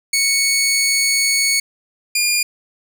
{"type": "tone pair in turn", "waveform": "15% pulse", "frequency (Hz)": [2218, 2417], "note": ["C#7", "D7"], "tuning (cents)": [0, 49], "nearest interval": "minor second", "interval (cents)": 149, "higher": "second", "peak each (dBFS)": -8, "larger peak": "neither", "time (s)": [[0.13, 1.6], [2.15, 2.43]], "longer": "first", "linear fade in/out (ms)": 5, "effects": []}